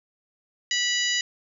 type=harmonic tone with a mistuned harmonic; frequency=979 Hz; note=B5; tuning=15 cents flat; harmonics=2 / 3 / 4 / 5 / 6 / 7; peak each=-27 / -27 / -31 / -31 / -33 / -31 dBFS; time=0.71-1.21 s; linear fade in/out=2 ms; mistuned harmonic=6; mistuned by=+23 cents; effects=none